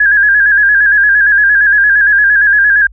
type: tone with vibrato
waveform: sine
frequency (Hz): 1643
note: G#6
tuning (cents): -19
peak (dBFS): -5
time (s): 0-2.87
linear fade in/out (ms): 5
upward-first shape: square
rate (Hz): 8.7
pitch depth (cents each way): 49
effects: added 50 Hz sine -34 dBFS peak until 2.92 s